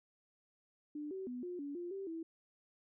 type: tone with pitch steps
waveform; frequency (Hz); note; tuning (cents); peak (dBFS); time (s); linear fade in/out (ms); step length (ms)
sine; 297.3 / 381 / 247.7 / 356.6 / 285 / 349.6 / 389.7 / 327.6; D4 / G4 / B3 / F4 / C#4 / F4 / G4 / E4; +21 / -49 / +5 / +36 / +48 / +2 / -10 / -11; -40; 0.95-2.23; 5; 160
effects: none